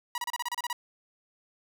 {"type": "tone bursts", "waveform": "sawtooth", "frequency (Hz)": 966, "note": "B5", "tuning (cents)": -39, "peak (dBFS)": -26, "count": 10, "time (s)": [0.15, 0.729], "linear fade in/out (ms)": 2, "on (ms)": 30, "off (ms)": 31, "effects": []}